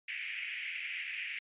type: band-pass noise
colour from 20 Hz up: pink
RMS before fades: -40 dBFS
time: 0.08-1.39 s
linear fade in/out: 5 ms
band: 2000 to 2700 Hz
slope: 48 dB/octave
effects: resampled to 8000 Hz